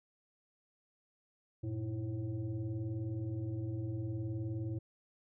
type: tone with frequency modulation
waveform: sine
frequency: 116.2 Hz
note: A#2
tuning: 5 cents flat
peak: -35 dBFS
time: 1.63-4.79 s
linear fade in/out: 10 ms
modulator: 213 Hz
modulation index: 1
effects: none